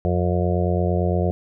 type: harmonic tone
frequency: 88.8 Hz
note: F2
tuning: 29 cents sharp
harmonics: 1 / 2 / 4 / 5 / 6 / 7 / 8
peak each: -21 / -24 / -27 / -28 / -29 / -29 / -30 dBFS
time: 0.05-1.31 s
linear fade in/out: 0 ms
effects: none